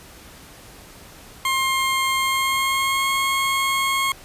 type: tone with pitch glide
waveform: 20% pulse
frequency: 1064 to 1084.5 Hz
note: C6 to C#6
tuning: +29 to -38 cents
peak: -14 dBFS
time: 1.45-4.12 s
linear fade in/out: 2 ms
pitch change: +33 cents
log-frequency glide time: 2.18-3.1 s
effects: pink hiss -44 dBFS RMS until 4.24 s + resampled to 32000 Hz